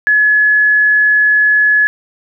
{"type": "tone", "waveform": "sine", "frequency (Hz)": 1701, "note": "G#6", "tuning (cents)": 41, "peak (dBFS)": -7, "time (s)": [0.07, 1.87], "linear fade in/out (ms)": 0, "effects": []}